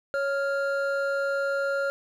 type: tone pair together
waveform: triangle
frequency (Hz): 554.4 / 1397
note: C#5 / F6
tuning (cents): 0 / 0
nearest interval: octave + major third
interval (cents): 1600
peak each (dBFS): -24 / -27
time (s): 0.14-1.9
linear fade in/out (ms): 0
effects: none